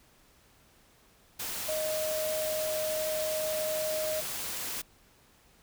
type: tone in noise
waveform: sine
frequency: 622.3 Hz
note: D#5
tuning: in tune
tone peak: -30 dBFS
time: 1.68-4.21 s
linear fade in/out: 10 ms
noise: white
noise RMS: -36 dBFS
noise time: 1.39-4.82 s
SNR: +3 dB
effects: pink hiss -62 dBFS RMS until 5.62 s